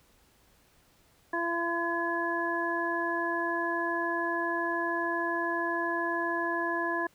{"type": "harmonic tone", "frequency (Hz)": 339.1, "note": "E4", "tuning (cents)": 49, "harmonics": [1, 2, 3, 5], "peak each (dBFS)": [-33, -35, -33, -32], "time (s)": [1.33, 7.07], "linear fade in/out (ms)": 5, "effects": ["pink hiss -64 dBFS RMS until 7.14 s"]}